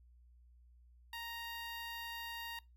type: tone with notch filter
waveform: 10% pulse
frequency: 932.3 Hz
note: A#5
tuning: in tune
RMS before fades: -45 dBFS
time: 1.13-2.59 s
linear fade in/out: 2 ms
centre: 6100 Hz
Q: 1.4
effects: noise-tail reverb RT60 0.2 s tail -22 dB re dry + added 60 Hz sine -60 dBFS peak until 2.76 s